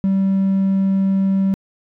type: tone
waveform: triangle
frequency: 193.4 Hz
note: G3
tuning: 23 cents flat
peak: -11 dBFS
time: 0.04-1.54 s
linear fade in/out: 0 ms
effects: tanh soft clip ceiling -8 dBFS